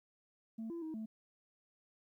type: tone with pitch steps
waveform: sine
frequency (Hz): 224.1 / 337.9 / 316.7 / 219.6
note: A3 / E4 / D#4 / A3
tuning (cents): +32 / +43 / +31 / -3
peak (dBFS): -38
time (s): 0.58-1.06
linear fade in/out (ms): 10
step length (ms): 120
effects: tanh soft clip ceiling -38 dBFS + 13-bit